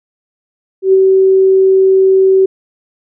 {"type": "tone with ADSR envelope", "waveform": "sine", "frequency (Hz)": 381.9, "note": "G4", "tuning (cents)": -45, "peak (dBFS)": -3, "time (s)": [0.82, 2.46], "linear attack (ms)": 110, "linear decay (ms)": 32, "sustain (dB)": -2, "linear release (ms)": 8, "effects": []}